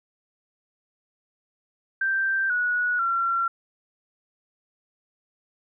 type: tone with pitch steps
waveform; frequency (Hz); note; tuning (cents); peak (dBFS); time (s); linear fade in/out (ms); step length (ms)
sine; 1568 / 1463 / 1365; G6 / F#6 / F6; 0 / -20 / -40; -21; 2.01-3.48; 5; 490
effects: none